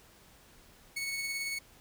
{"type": "tone with tremolo", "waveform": "sawtooth", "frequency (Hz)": 2212, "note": "C#7", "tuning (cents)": -4, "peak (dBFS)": -29, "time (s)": [0.96, 1.59], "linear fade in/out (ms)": 10, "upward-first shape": "sine", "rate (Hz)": 18, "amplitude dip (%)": 30, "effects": ["pink hiss -59 dBFS RMS until 1.8 s"]}